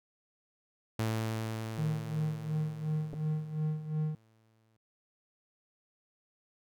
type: tone with exponential decay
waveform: sawtooth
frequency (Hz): 111.2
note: A2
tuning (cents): +19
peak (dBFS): -25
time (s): 0.99-4.77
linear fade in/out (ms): 5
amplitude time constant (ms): 820
type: tone with tremolo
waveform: triangle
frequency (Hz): 154.4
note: D#3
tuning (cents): -13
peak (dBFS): -26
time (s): 1.78-4.15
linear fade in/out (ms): 2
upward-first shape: sine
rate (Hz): 2.8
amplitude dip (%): 75
type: clicks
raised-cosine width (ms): 2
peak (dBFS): -29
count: 2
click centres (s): 3.132 / 3.139
effects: none